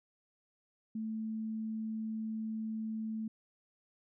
sine tone, 220 Hz, A3, in tune, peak -35 dBFS, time 0.95-3.28 s, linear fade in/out 5 ms, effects none

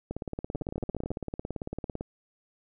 two click trains, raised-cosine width 2 ms, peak -20 / -20 dBFS, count 9 / 35, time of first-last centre 0.55-1.106 / 0.11-2.009 s, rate 14.4 / 17.9 Hz, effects none

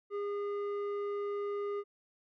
square tone with low-pass filter, 407.4 Hz, G#4, 33 cents flat, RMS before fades -36 dBFS, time 0.1-1.84 s, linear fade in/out 50 ms, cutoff 1200 Hz, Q 0.95, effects none

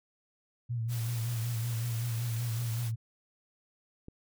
sine tone with vibrato, 116.54 Hz, A#2, in tune, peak -30 dBFS, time 0.69-2.96 s, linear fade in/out 20 ms, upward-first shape sine, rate 5.3 Hz, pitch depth 60 cents each way
white noise, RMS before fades -44 dBFS, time 0.88-2.92 s, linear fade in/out 50 ms
click, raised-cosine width 3 ms, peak -32 dBFS, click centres 4.084 s
effects none

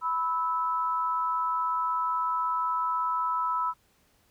sine tone pair together, 991 / 1307.3 Hz, B5 / E6, +6 / -15 cents, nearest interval perfect fourth, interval 479 cents, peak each -28 dBFS, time 0.01-3.74 s, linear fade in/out 50 ms, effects pink hiss -66 dBFS RMS until 4.3 s

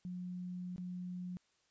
sine tone with dropouts, 180 Hz, F#3, 47 cents flat, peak -40 dBFS, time 0.05-1.37 s, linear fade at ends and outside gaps 0 ms, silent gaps 0.761-0.781 s, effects white hiss -75 dBFS RMS until 1.7 s + resampled to 16000 Hz

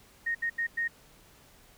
sine tone bursts at uneven times, 1858 Hz, A#6, 6 cents flat, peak -27 dBFS, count 4, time 0.26-0.35 / 0.42-0.5 / 0.58-0.67 / 0.77-0.88 s, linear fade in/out 10 ms, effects pink hiss -58 dBFS RMS until 1.77 s

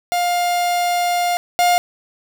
45% pulse tone pair in turn, 705 / 707.8 Hz, F5 / F5, +16 / +23 cents, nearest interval unison, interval 7 cents, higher second, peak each -16 / -12 dBFS, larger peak second, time 0.12-1.37 / 1.59-1.78 s, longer first, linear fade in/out 0 ms, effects none

